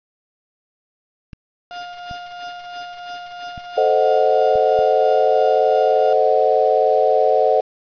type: clicks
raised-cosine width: 5 ms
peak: -23 dBFS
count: 5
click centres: 1.332 / 2.112 / 3.578 / 4.556 / 4.79 s
type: tone with tremolo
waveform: 35% pulse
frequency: 707 Hz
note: F5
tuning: 21 cents sharp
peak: -26 dBFS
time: 1.71-6.13 s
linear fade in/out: 0 ms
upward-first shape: triangle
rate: 3 Hz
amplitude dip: 55%
type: chord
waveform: sine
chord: A diminished seventh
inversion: none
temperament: equal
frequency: 440 / 523.3 / 622.3 / 740 Hz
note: A4 / C5 / Eb5 / Gb5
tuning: 0 / 0 / 0 / 0 cents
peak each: -18 dBFS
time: 3.77-7.61 s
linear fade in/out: 10 ms
effects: resampled to 11025 Hz + 7-bit